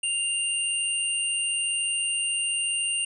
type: tone pair together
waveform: sine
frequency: 2794 / 8865 Hz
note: F7 / C#9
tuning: 0 / -1 cents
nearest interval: octave + minor sixth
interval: 1999 cents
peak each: -26 / -28 dBFS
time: 0.03-3.05 s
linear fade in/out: 5 ms
effects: none